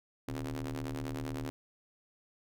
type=ring-modulated tone; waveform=sawtooth; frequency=75.6 Hz; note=D#2; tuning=49 cents flat; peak=-29 dBFS; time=0.28-1.5 s; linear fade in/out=0 ms; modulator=194 Hz; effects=none